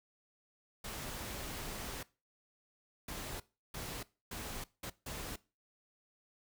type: noise bursts at uneven times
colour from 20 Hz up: pink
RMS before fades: -43 dBFS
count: 6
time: 0.84-2.03 / 3.08-3.4 / 3.74-4.03 / 4.31-4.64 / 4.83-4.9 / 5.06-5.36 s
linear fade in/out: 5 ms
effects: noise-tail reverb RT60 0.3 s tail -20 dB re dry